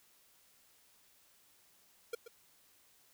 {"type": "tone with echo", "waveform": "square", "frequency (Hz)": 466.2, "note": "A#4", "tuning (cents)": 0, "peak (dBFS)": -36, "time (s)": [2.13, 2.15], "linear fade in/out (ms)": 5, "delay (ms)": 130, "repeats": 1, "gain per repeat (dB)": -12, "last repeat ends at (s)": 2.28, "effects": ["white hiss -67 dBFS RMS until 3.13 s"]}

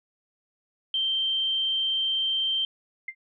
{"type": "tone", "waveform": "sine", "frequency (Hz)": 3136, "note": "G7", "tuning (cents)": 0, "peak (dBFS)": -23, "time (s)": [0.94, 2.65], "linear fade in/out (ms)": 2}
{"type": "tone with exponential decay", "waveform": "sine", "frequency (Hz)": 2093, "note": "C7", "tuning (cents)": 0, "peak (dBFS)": -27, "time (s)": [3.08, 3.15], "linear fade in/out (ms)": 5, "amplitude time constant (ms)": 15}
{"effects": []}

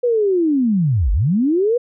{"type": "linear two-way sweep", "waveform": "sine", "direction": "down then up", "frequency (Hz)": [498.7, 42.74, 498.7], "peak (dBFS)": -13, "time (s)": [0.03, 1.78], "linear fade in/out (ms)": 10, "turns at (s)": 1.12, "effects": []}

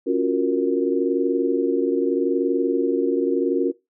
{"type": "chord", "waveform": "sine", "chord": "Gb major seventh", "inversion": "second", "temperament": "equal", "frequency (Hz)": [277.2, 349.2, 370, 466.2], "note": ["Db4", "F4", "Gb4", "Bb4"], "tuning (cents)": [0, 0, 0, 0], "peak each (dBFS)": -23, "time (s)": [0.06, 3.72], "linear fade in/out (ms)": 20, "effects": ["noise-tail reverb RT60 0.2 s tail -19 dB re dry"]}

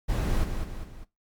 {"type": "noise with echo", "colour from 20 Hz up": "brown", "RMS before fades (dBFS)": -25, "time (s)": [0.08, 0.45], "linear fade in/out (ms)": 20, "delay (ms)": 200, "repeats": 3, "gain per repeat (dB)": -6, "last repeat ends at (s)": 1.05, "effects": ["noise-tail reverb RT60 0.2 s tail -18 dB re dry", "MP3 96 kbps"]}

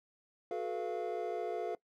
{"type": "tone cluster", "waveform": "triangle", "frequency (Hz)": [366.2, 431.4, 485.5, 692], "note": ["F#4", "A4", "B4", "F5"], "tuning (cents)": [-18, -34, -30, -16], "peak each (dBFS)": [-39, -37, -40, -38], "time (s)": [0.51, 1.75], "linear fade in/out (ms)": 2, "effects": ["noise-tail reverb RT60 0.1 s tail -21 dB re dry"]}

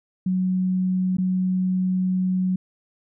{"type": "tone with dropouts", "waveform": "sine", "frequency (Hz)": 185, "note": "F#3", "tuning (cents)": 0, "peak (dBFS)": -19, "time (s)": [0.26, 2.56], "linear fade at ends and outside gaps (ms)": 5, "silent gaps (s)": [1.17, 1.183], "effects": []}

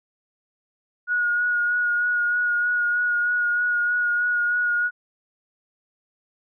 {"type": "tone with vibrato", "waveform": "sine", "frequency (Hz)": 1446, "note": "F#6", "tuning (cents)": -40, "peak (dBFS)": -19, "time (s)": [1.07, 4.91], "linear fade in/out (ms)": 50, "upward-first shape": "sine", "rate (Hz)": 3.2, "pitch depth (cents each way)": 17, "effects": []}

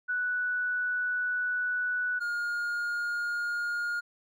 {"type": "tone pair in turn", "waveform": ["sine", "triangle"], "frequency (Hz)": [1480, 1422.9], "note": ["F#6", "F6"], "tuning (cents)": [0, 32], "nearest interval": "minor second", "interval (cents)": 68, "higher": "first", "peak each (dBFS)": -27, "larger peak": "neither", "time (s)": [[0.08, 2.2], [2.2, 4.01]], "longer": "first", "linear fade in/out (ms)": 20, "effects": []}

